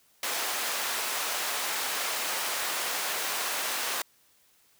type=high-pass noise; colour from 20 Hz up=pink; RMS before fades=-31 dBFS; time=0.23-4.02 s; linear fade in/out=2 ms; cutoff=760 Hz; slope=12 dB/octave; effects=white hiss -64 dBFS RMS until 4.79 s